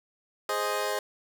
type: chord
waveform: 20% pulse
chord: Ab major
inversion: none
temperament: equal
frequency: 415.3 / 523.3 / 622.3 Hz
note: Ab4 / C5 / Eb5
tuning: 0 / 0 / 0 cents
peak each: -27 dBFS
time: 0.49-0.99 s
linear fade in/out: 2 ms
effects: none